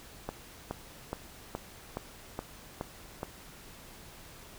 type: click train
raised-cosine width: 1 ms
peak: -20 dBFS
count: 8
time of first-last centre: 0.29-3.231 s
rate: 2.38 Hz
effects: pink hiss -51 dBFS RMS until 4.58 s